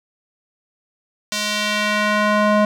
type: tone with band-pass filter sweep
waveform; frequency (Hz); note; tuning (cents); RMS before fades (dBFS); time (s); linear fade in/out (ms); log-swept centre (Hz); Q
square; 210; G#3; +19; -18; 1.32-2.65; 2; 5100 to 730; 0.92
effects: none